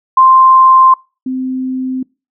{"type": "tone pair in turn", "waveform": "sine", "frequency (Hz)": [1046.5, 258.7], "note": ["C6", "C4"], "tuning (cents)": [0, -19], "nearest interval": "2 octaves", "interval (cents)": 2419, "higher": "first", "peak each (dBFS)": [-3, -15], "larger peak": "first", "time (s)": [[0.17, 0.94], [1.26, 2.03]], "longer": "neither", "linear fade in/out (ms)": 5, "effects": ["noise-tail reverb RT60 0.3 s tail -25 dB re dry"]}